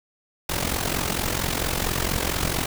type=noise with amplitude modulation; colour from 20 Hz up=pink; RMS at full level=-22 dBFS; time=0.49-2.66 s; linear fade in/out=5 ms; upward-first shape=sine; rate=44.4 Hz; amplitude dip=75%; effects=none